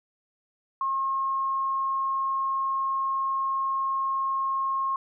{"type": "tone", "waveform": "sine", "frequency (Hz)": 1077, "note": "C6", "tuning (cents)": 50, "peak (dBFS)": -24, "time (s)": [0.81, 4.96], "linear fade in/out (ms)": 2, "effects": []}